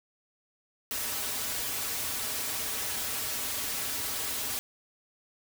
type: noise with comb filter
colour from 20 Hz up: white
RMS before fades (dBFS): -33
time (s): 0.91-4.59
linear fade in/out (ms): 0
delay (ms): 5.7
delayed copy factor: -0.8
effects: none